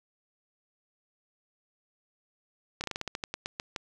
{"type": "slowing click train", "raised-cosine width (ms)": 0.2, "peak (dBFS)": -16, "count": 13, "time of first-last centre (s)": [2.81, 3.762], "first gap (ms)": 29, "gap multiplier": 1.17, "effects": []}